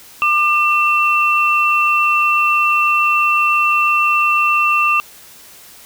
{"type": "tone pair together", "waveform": "sine", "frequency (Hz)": [1197.2, 2697], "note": ["D6", "E7"], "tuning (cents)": [33, 39], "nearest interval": "octave + major second", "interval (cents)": 1406, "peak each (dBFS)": -14, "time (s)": [0.22, 5], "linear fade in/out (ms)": 0, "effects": ["white hiss -41 dBFS RMS until 5.85 s"]}